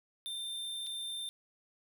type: tone with dropouts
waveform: square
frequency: 3589 Hz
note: A7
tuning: 34 cents sharp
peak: -38 dBFS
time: 0.26-1.29 s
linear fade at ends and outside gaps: 0 ms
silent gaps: 0.865-0.869 s
effects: none